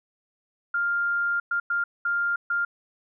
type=tone bursts at uneven times; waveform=sine; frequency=1400 Hz; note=F6; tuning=4 cents sharp; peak=-22 dBFS; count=5; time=0.74-1.4 / 1.51-1.6 / 1.7-1.84 / 2.05-2.36 / 2.5-2.65 s; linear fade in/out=5 ms; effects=none